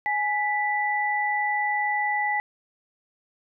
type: tone pair together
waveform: sine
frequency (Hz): 835.2 / 1975.5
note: G#5 / B6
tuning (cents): +10 / 0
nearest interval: octave + minor third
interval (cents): 1490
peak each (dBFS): -25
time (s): 0.06-2.4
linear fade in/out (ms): 0
effects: none

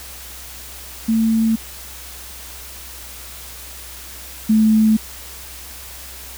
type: tone pair in turn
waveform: sine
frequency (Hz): 223.6 / 218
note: A3 / A3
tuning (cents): +28 / -16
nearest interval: unison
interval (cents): 44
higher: first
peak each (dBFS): -13 / -10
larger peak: second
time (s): 1.08-1.56 / 4.49-4.97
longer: neither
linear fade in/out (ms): 10
effects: added 63 Hz sine -40 dBFS peak until 6.37 s + white hiss -36 dBFS RMS until 6.37 s

